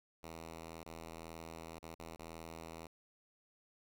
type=tone with dropouts; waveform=5% pulse; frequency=81.9 Hz; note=E2; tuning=11 cents flat; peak=-36 dBFS; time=0.23-2.87 s; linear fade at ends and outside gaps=5 ms; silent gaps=0.833-0.861 / 1.791-1.828 / 1.947-1.993 / 2.162-2.192 s; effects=none